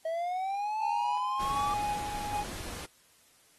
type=linear sweep; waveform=triangle; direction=up; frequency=639 to 1174.7 Hz; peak=-28 dBFS; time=0.05-1.74 s; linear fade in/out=5 ms
type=tone with tremolo; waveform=triangle; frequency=830 Hz; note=G#5; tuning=1 cent flat; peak=-28 dBFS; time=0.79-2.45 s; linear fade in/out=50 ms; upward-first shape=square; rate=1.3 Hz; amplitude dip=45%
type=noise; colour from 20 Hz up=pink; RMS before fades=-41 dBFS; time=1.39-2.86 s; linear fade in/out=10 ms
effects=white hiss -63 dBFS RMS until 3.58 s + AAC 32 kbps